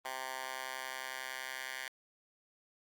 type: tone with high-pass filter sweep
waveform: 10% pulse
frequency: 130.81 Hz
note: C3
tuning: in tune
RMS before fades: -42 dBFS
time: 0.05-1.88 s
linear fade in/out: 2 ms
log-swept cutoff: 1000 to 1600 Hz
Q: 1.8
effects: Opus 32 kbps